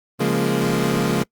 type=chord; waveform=25% pulse; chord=Bb minor seventh; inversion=first; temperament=equal; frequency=138.59 / 174.61 / 207.7 / 233.1 Hz; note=Db3 / F3 / Ab3 / Bb3; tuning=0 / 0 / 0 / 0 cents; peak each=-20 dBFS; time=0.19-1.24 s; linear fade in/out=20 ms; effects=noise-tail reverb RT60 0.1 s tail -25 dB re dry + Opus 24 kbps